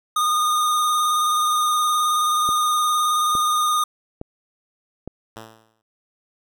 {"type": "tone with vibrato", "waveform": "square", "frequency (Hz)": 1225, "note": "D#6", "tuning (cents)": -27, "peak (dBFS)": -18, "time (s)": [0.16, 3.84], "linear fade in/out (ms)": 5, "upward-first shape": "square", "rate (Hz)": 19, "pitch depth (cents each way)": 17}
{"type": "click train", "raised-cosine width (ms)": 2, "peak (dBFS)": -18, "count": 4, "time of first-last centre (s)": [2.49, 5.076], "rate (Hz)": 1.16}
{"type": "tone with exponential decay", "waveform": "5% pulse", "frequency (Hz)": 111.1, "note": "A2", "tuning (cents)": 17, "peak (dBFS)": -22, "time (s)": [5.36, 5.82], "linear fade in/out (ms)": 5, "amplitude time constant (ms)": 100}
{"effects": []}